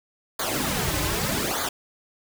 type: noise with flanger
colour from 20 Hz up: pink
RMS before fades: -26 dBFS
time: 0.39-1.69 s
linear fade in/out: 5 ms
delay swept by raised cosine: 0.36 to 4.36 ms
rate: 0.82 Hz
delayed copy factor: -0.85
effects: none